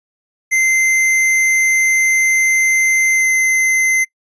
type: tone with pitch glide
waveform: square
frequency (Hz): 2076 to 2064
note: C7 to C7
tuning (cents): -14 to -24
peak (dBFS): -12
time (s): 0.51-4.05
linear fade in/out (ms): 20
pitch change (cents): -10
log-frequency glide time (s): 3.14-3.27
effects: noise-tail reverb RT60 0.1 s tail -24 dB re dry + resampled to 22050 Hz